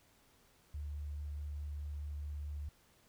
sine tone with vibrato, 73.42 Hz, D2, in tune, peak -39 dBFS, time 0.74-2.69 s, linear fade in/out 5 ms, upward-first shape sine, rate 4.7 Hz, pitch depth 8 cents each way, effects pink hiss -68 dBFS RMS until 3.08 s

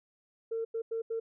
sine tone bursts at uneven times, 453.7 Hz, A#4, 47 cents flat, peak -30 dBFS, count 4, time 0.51-0.65 / 0.74-0.82 / 0.91-1.02 / 1.1-1.2 s, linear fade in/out 10 ms, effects tanh soft clip ceiling -26 dBFS

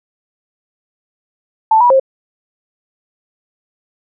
sine tone with pitch steps, 881 / 971 / 533 Hz, A5 / B5 / C5, +2 / -30 / +32 cents, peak -6 dBFS, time 1.71-1.998 s, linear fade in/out 5 ms, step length 96 ms, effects none

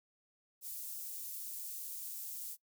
white high-pass noise, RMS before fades -44 dBFS, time 0.61-2.57 s, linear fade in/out 50 ms, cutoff 8500 Hz, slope 12 dB/octave, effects noise-tail reverb RT60 0.1 s tail -20 dB re dry

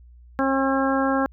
harmonic tone, 269.4 Hz, C#4, 49 cents flat, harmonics 1 / 2 / 3 / 4 / 5 / 6, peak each -22 / -25 / -27 / -28 / -29 / -30 dBFS, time 0.39-1.26 s, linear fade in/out 0 ms, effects added 60 Hz sine -45 dBFS peak until 1.32 s

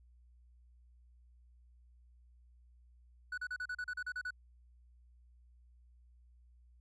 triangle tone bursts, 1480 Hz, F#6, in tune, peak -35 dBFS, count 11, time 3.32-4.307 s, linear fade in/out 5 ms, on 57 ms, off 36 ms, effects added 60 Hz sine -60 dBFS peak until 6.8 s + resampled to 22050 Hz

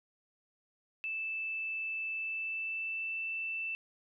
sine tone with pitch glide, 2637 to 2658 Hz, E7 to E7, 0 to +14 cents, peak -34 dBFS, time 1.04-3.75 s, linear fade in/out 0 ms, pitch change +14 cents, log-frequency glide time 2.14-3.19 s, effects none

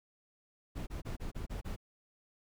brown noise bursts, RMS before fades -39 dBFS, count 7, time 0.75-1.764 s, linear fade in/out 20 ms, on 120 ms, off 29 ms, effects none

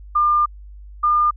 sine tone pair in turn, 1200 / 1206.7 Hz, D6 / D6, +37 / +47 cents, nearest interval unison, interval 10 cents, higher second, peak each -13 dBFS, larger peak neither, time 0.15-0.46 / 1.03-1.31 s, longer first, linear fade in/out 10 ms, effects added 50 Hz sine -36 dBFS peak until 1.36 s

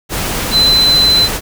sine tone in noise, 4043 Hz, B7, 40 cents sharp, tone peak -7 dBFS, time 0.51-1.29 s, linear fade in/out 50 ms, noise pink, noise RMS -18 dBFS, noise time 0.09-1.41 s, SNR +8 dB, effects none

